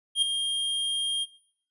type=tone with ADSR envelope; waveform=square; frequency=3218 Hz; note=G7; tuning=45 cents sharp; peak=-18 dBFS; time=0.15-1.26 s; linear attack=73 ms; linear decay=4 ms; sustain=-8 dB; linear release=34 ms; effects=noise-tail reverb RT60 0.6 s tail -19 dB re dry + resampled to 24000 Hz

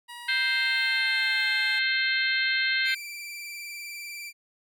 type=tone with pitch glide; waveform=15% pulse; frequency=958 to 863.4 Hz; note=A#5 to A5; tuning=+47 to -33 cents; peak=-33 dBFS; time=0.08-1.8 s; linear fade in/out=20 ms; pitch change=-180 cents; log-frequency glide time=0.43-1.5 s
type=harmonic tone; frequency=523.3 Hz; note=C5; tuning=in tune; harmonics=3 / 4 / 5 / 6 / 7 / 8; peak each=-27 / -27 / -34 / -34 / -35 / -31 dBFS; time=0.28-2.95 s; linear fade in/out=10 ms
type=tone with vibrato; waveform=sawtooth; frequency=2349 Hz; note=D7; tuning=in tune; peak=-33 dBFS; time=2.84-4.33 s; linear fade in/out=50 ms; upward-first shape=sine; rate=20 Hz; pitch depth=38 cents each way
effects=none

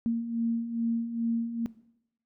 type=beating tone pair; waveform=sine; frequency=229.2 / 231.6 Hz; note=A#3 / A#3; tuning=-29 / -11 cents; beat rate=2.4 Hz; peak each=-33 / -27 dBFS; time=0.06-1.66 s; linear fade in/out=0 ms; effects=noise-tail reverb RT60 0.8 s tail -19 dB re dry

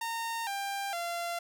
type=tone with pitch steps; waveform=sawtooth; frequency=918 / 794.6 / 687.7 Hz; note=A#5 / G5 / F5; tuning=-27 / +23 / -27 cents; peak=-29 dBFS; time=0.01-1.39 s; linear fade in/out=5 ms; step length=460 ms; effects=none

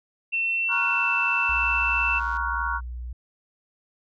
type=tone with pitch glide; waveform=sine; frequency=2699 to 2666 Hz; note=E7 to E7; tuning=+40 to +19 cents; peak=-22 dBFS; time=0.32-2.2 s; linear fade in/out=20 ms; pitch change=-21 cents; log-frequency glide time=0.75-1.1 s
type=chord; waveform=sine; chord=Gb major seventh; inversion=first; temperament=equal with one note detuned; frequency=945.3 / 1108.7 / 1396.9 / 1480 Hz; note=Bb5 / Db6 / F6 / Gb6; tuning=+24 / 0 / 0 / 0 cents; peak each=-30 dBFS; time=0.68-2.81 s; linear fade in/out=50 ms
type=click train; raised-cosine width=0.2 ms; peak=-31 dBFS; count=184; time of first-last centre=0.72-2.369 s; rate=111 Hz
type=tone; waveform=sine; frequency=60.7 Hz; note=B1; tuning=29 cents flat; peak=-31 dBFS; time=1.49-3.13 s; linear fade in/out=5 ms
effects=none

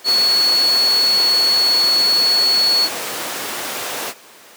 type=tone in noise; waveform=sine; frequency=4385 Hz; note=C#8; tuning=20 cents flat; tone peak=-12 dBFS; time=0.04-2.89 s; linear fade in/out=50 ms; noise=pink; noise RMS=-23 dBFS; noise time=0.04-4.14 s; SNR=+8 dB; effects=pink hiss -42 dBFS RMS until 4.56 s + high-pass 400 Hz 12 dB/octave

